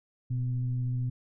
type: tone with frequency modulation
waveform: sine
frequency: 123.47 Hz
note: B2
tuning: in tune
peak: -27 dBFS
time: 0.3-1.1 s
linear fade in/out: 10 ms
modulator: 130 Hz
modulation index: 0.33
effects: none